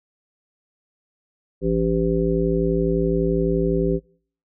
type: harmonic tone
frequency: 55.9 Hz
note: A1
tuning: 28 cents sharp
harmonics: 1 / 3 / 5 / 7 / 9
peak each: -26 / -23 / -26 / -22 / -26 dBFS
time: 1.61-4 s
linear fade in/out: 50 ms
effects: noise-tail reverb RT60 0.5 s tail -23 dB re dry